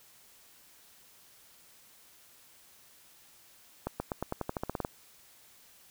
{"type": "accelerating click train", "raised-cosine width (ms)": 1, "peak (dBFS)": -18, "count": 13, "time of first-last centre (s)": [3.87, 4.849], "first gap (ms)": 130, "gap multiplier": 0.91, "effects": ["white hiss -59 dBFS RMS until 5.9 s"]}